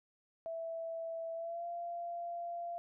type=tone with pitch glide; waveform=sine; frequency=659.3 to 688.9 Hz; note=E5 to F5; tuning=0 to -24 cents; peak=-38 dBFS; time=0.46-2.78 s; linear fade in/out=0 ms; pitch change=+76 cents; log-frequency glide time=1.34-1.66 s; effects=none